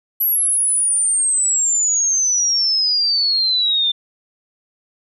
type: exponential sweep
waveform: sine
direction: down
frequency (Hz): 11840 to 3560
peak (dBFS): -14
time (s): 0.2-3.92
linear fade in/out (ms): 10
effects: none

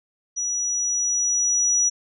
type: tone with level ramp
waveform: sine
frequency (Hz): 5850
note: F#8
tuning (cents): -21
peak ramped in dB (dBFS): -23 to -16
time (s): 0.36-1.9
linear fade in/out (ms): 20
effects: none

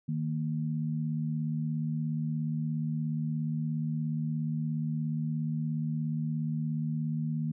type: tone pair together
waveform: sine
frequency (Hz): 154.52 / 231.5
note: D#3 / A#3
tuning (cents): -12 / -12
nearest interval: perfect fifth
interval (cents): 700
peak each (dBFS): -30 / -34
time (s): 0.08-7.52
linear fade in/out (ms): 10
effects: none

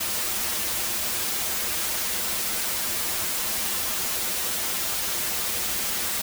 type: noise with comb filter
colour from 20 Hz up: white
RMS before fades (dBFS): -27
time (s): 0-6.22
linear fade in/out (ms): 10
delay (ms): 7.1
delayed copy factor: -0.75
effects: none

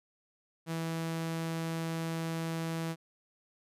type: tone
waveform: sawtooth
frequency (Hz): 163.9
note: E3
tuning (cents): -10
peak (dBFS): -29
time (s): 0.66-2.96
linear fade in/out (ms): 50
effects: resampled to 32000 Hz

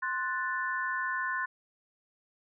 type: chord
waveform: sine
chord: F# diminished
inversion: second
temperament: equal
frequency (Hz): 1046.5 / 1480 / 1760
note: C6 / F#6 / A6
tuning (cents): 0 / 0 / 0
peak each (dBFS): -34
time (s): 0.02-1.46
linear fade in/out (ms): 10
effects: none

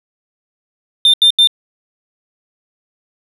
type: tone bursts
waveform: sine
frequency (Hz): 3597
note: A7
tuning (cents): +37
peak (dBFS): -3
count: 3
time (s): 1.05-1.473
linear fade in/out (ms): 2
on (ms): 87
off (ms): 81
effects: tanh soft clip ceiling -5 dBFS + 7-bit

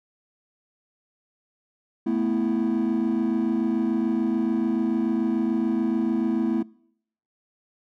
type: chord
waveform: triangle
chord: A suspended second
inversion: none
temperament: equal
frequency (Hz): 220 / 246.9 / 329.6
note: A3 / B3 / E4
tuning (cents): 0 / 0 / 0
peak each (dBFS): -23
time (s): 2.06-6.63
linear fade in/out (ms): 10
effects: noise-tail reverb RT60 0.7 s tail -25 dB re dry + tanh soft clip ceiling -14 dBFS

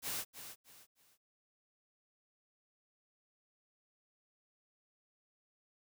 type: noise with echo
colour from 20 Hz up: white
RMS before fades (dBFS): -39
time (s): 0.02-0.25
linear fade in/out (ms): 50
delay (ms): 310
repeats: 3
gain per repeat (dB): -10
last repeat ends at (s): 1.18
effects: none

